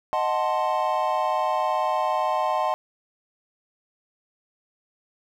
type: chord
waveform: triangle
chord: D# diminished seventh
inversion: none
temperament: equal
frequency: 622.3 / 740 / 880 / 1046.5 Hz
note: D#5 / F#5 / A5 / C6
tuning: 0 / 0 / 0 / 0 cents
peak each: -25 dBFS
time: 0.13-2.74 s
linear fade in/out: 0 ms
effects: none